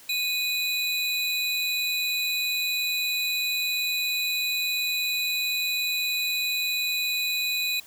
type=tone pair together; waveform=square; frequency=2489 / 3964 Hz; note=D#7 / B7; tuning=0 / +6 cents; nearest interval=minor sixth; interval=806 cents; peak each=-28 dBFS; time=0.09-7.8 s; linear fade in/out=5 ms; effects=white hiss -50 dBFS RMS until 7.86 s